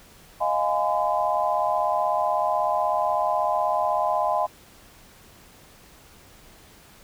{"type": "chord", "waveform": "sine", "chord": "F minor seventh", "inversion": "third", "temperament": "equal with one note detuned", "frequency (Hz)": [622.3, 698.5, 830.6, 1019.7], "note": ["Eb5", "F5", "Ab5", "C6"], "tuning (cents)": [0, 0, 0, -45], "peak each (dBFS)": -26, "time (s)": [0.4, 4.47], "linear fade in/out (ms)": 20, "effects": ["pink hiss -51 dBFS RMS until 7.03 s"]}